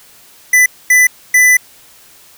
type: tone bursts at uneven times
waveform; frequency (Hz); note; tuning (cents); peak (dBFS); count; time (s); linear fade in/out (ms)
square; 1996; B6; +18; -6; 3; 0.53-0.66 / 0.9-1.07 / 1.34-1.57; 5
effects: white hiss -43 dBFS RMS until 2.37 s